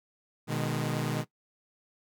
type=chord; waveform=sawtooth; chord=G# minor; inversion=first; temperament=equal with one note detuned; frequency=123.47 / 153.51 / 207.7 Hz; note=B2 / D#3 / G#3; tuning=0 / -23 / 0 cents; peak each=-29 / -28 / -32 dBFS; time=0.47-1.25 s; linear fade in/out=50 ms; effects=noise-tail reverb RT60 0.1 s tail -18 dB re dry